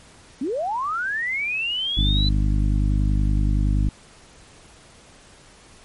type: linear sweep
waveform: sine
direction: up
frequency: 233.1 to 4039 Hz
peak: -22 dBFS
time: 0.41-2.29 s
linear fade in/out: 5 ms
type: harmonic tone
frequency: 50.6 Hz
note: G#1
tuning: 44 cents flat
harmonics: 1 / 2 / 3 / 4 / 5 / 6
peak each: -18 / -24 / -28 / -30 / -32 / -34 dBFS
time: 1.97-3.89 s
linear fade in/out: 5 ms
effects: pink hiss -49 dBFS RMS until 5.84 s + MP3 48 kbps